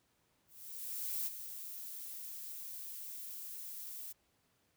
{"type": "noise with ADSR envelope", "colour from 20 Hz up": "violet", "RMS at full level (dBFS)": -37, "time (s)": [0.47, 4.13], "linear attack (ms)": 800, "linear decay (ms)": 18, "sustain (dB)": -9, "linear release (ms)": 15, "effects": ["pink hiss -75 dBFS RMS until 4.76 s", "high-pass 60 Hz 12 dB/octave"]}